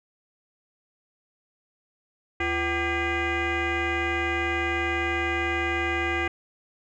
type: tone with frequency modulation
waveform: sine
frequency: 1186 Hz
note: D6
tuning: 17 cents sharp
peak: -22 dBFS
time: 2.4-6.28 s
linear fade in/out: 5 ms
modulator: 421 Hz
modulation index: 3
effects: tanh soft clip ceiling -20 dBFS